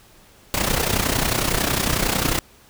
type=noise with amplitude modulation; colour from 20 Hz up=pink; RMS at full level=-18 dBFS; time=0.54-2.39 s; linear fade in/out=0 ms; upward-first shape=sine; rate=31 Hz; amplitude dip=70%; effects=pink hiss -51 dBFS RMS until 2.69 s